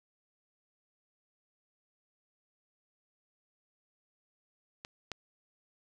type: clicks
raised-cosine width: 0.2 ms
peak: -25 / -20 dBFS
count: 2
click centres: 4.849 / 5.117 s
effects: none